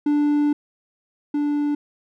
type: tone pair in turn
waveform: triangle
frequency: 293.7 / 292.5 Hz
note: D4 / D4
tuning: 0 / -7 cents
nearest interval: unison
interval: 7 cents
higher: first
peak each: -14 / -17 dBFS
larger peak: first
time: 0.06-0.53 / 1.34-1.75 s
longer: first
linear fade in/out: 5 ms
effects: none